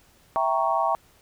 sine chord, E diminished seventh, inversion none, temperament equal, 659.3 / 784 / 932.3 / 1108.7 Hz, E5 / G5 / Bb5 / Db6, 0 / 0 / 0 / 0 cents, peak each -26 dBFS, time 0.36-0.95 s, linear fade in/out 0 ms, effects pink hiss -58 dBFS RMS until 1.21 s

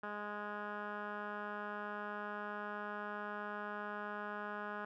10% pulse tone with low-pass filter, 207.7 Hz, G#3, in tune, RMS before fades -43 dBFS, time 0.03-4.85 s, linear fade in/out 5 ms, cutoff 1600 Hz, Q 3.8, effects none

